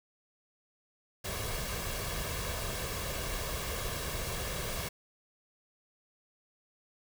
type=noise with comb filter; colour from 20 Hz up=pink; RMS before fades=-36 dBFS; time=1.24-4.89 s; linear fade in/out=10 ms; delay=1.8 ms; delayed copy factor=+0.55; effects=none